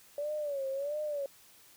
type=tone with vibrato; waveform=sine; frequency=570 Hz; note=C#5; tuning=48 cents sharp; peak=-32 dBFS; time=0.18-1.26 s; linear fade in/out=2 ms; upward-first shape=sine; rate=1.5 Hz; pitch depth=110 cents each way; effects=white hiss -59 dBFS RMS until 1.76 s

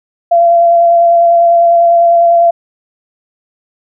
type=tone with vibrato; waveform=sine; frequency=683 Hz; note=F5; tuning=39 cents flat; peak=-4 dBFS; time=0.31-2.51 s; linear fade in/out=10 ms; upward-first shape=square; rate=10 Hz; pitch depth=10 cents each way; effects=none

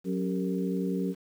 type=harmonic tone with a mistuned harmonic; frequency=92.4 Hz; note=F#2; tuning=2 cents flat; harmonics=2 / 3 / 4 / 5; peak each=-29 / -33 / -35 / -37 dBFS; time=0.04-1.15 s; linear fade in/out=50 ms; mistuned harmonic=4; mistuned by=+100 cents; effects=9-bit

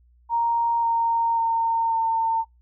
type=tone with pitch steps; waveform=sine; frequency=932.3 / 923.2 / 914.2 / 905.2 Hz; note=A#5 / A#5 / A#5 / A5; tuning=0 / -17 / -34 / +49 cents; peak=-19 dBFS; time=0.29-2.45 s; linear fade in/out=50 ms; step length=540 ms; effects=noise-tail reverb RT60 0.2 s tail -26 dB re dry + added 60 Hz sine -54 dBFS peak until 2.61 s

